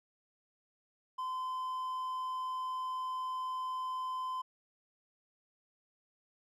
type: tone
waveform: triangle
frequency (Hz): 1026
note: C6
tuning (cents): -34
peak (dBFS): -33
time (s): 1.18-4.42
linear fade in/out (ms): 10
effects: none